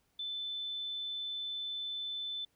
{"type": "tone", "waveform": "sine", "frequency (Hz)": 3520, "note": "A7", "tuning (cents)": 0, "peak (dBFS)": -36, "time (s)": [0.19, 2.45], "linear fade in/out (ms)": 5, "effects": ["pink hiss -75 dBFS RMS until 2.55 s"]}